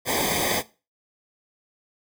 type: noise with comb filter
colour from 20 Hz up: pink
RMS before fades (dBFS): -24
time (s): 0.05-0.63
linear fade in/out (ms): 50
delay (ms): 0.72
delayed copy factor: -1
effects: noise-tail reverb RT60 0.3 s tail -18 dB re dry